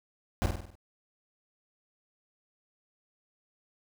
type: noise with echo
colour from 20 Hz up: brown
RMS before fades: -26 dBFS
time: 0.42-0.46 s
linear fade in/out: 0 ms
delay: 49 ms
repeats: 6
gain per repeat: -5 dB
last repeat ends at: 0.754 s
effects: none